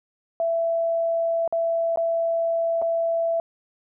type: tone with dropouts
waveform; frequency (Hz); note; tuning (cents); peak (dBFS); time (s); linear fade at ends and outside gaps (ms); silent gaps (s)
sine; 666; E5; +18; -20; 0.4-3.4; 1; 1.477-1.525 / 1.96-1.973 / 2.817-2.822
effects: none